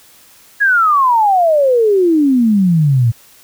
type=exponential sweep; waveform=sine; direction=down; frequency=1692 to 111.2 Hz; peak=-8 dBFS; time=0.6-3.12 s; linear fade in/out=20 ms; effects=white hiss -45 dBFS RMS until 3.43 s